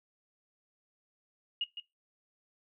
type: tone with echo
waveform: sine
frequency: 2870 Hz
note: F7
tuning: 47 cents sharp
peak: -29 dBFS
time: 1.61-1.64 s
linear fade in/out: 2 ms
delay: 160 ms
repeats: 1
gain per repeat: -9 dB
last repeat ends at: 1.8 s
effects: noise-tail reverb RT60 0.2 s tail -18 dB re dry